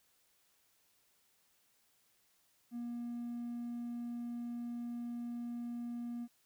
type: tone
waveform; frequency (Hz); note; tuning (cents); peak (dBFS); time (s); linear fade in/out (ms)
triangle; 238.3; A#3; +38; -36; 2.71-6.28; 50
effects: tanh soft clip ceiling -33 dBFS + white hiss -73 dBFS RMS until 6.45 s